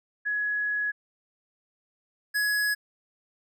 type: tone pair in turn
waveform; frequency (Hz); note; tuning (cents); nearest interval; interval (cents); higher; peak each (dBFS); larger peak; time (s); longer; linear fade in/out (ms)
sine / square; 1681 / 1681; G#6 / G#6; +20 / +20; unison; 0; neither; -25 / -24; second; 0.25-0.92 / 2.34-2.75; first; 20
effects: none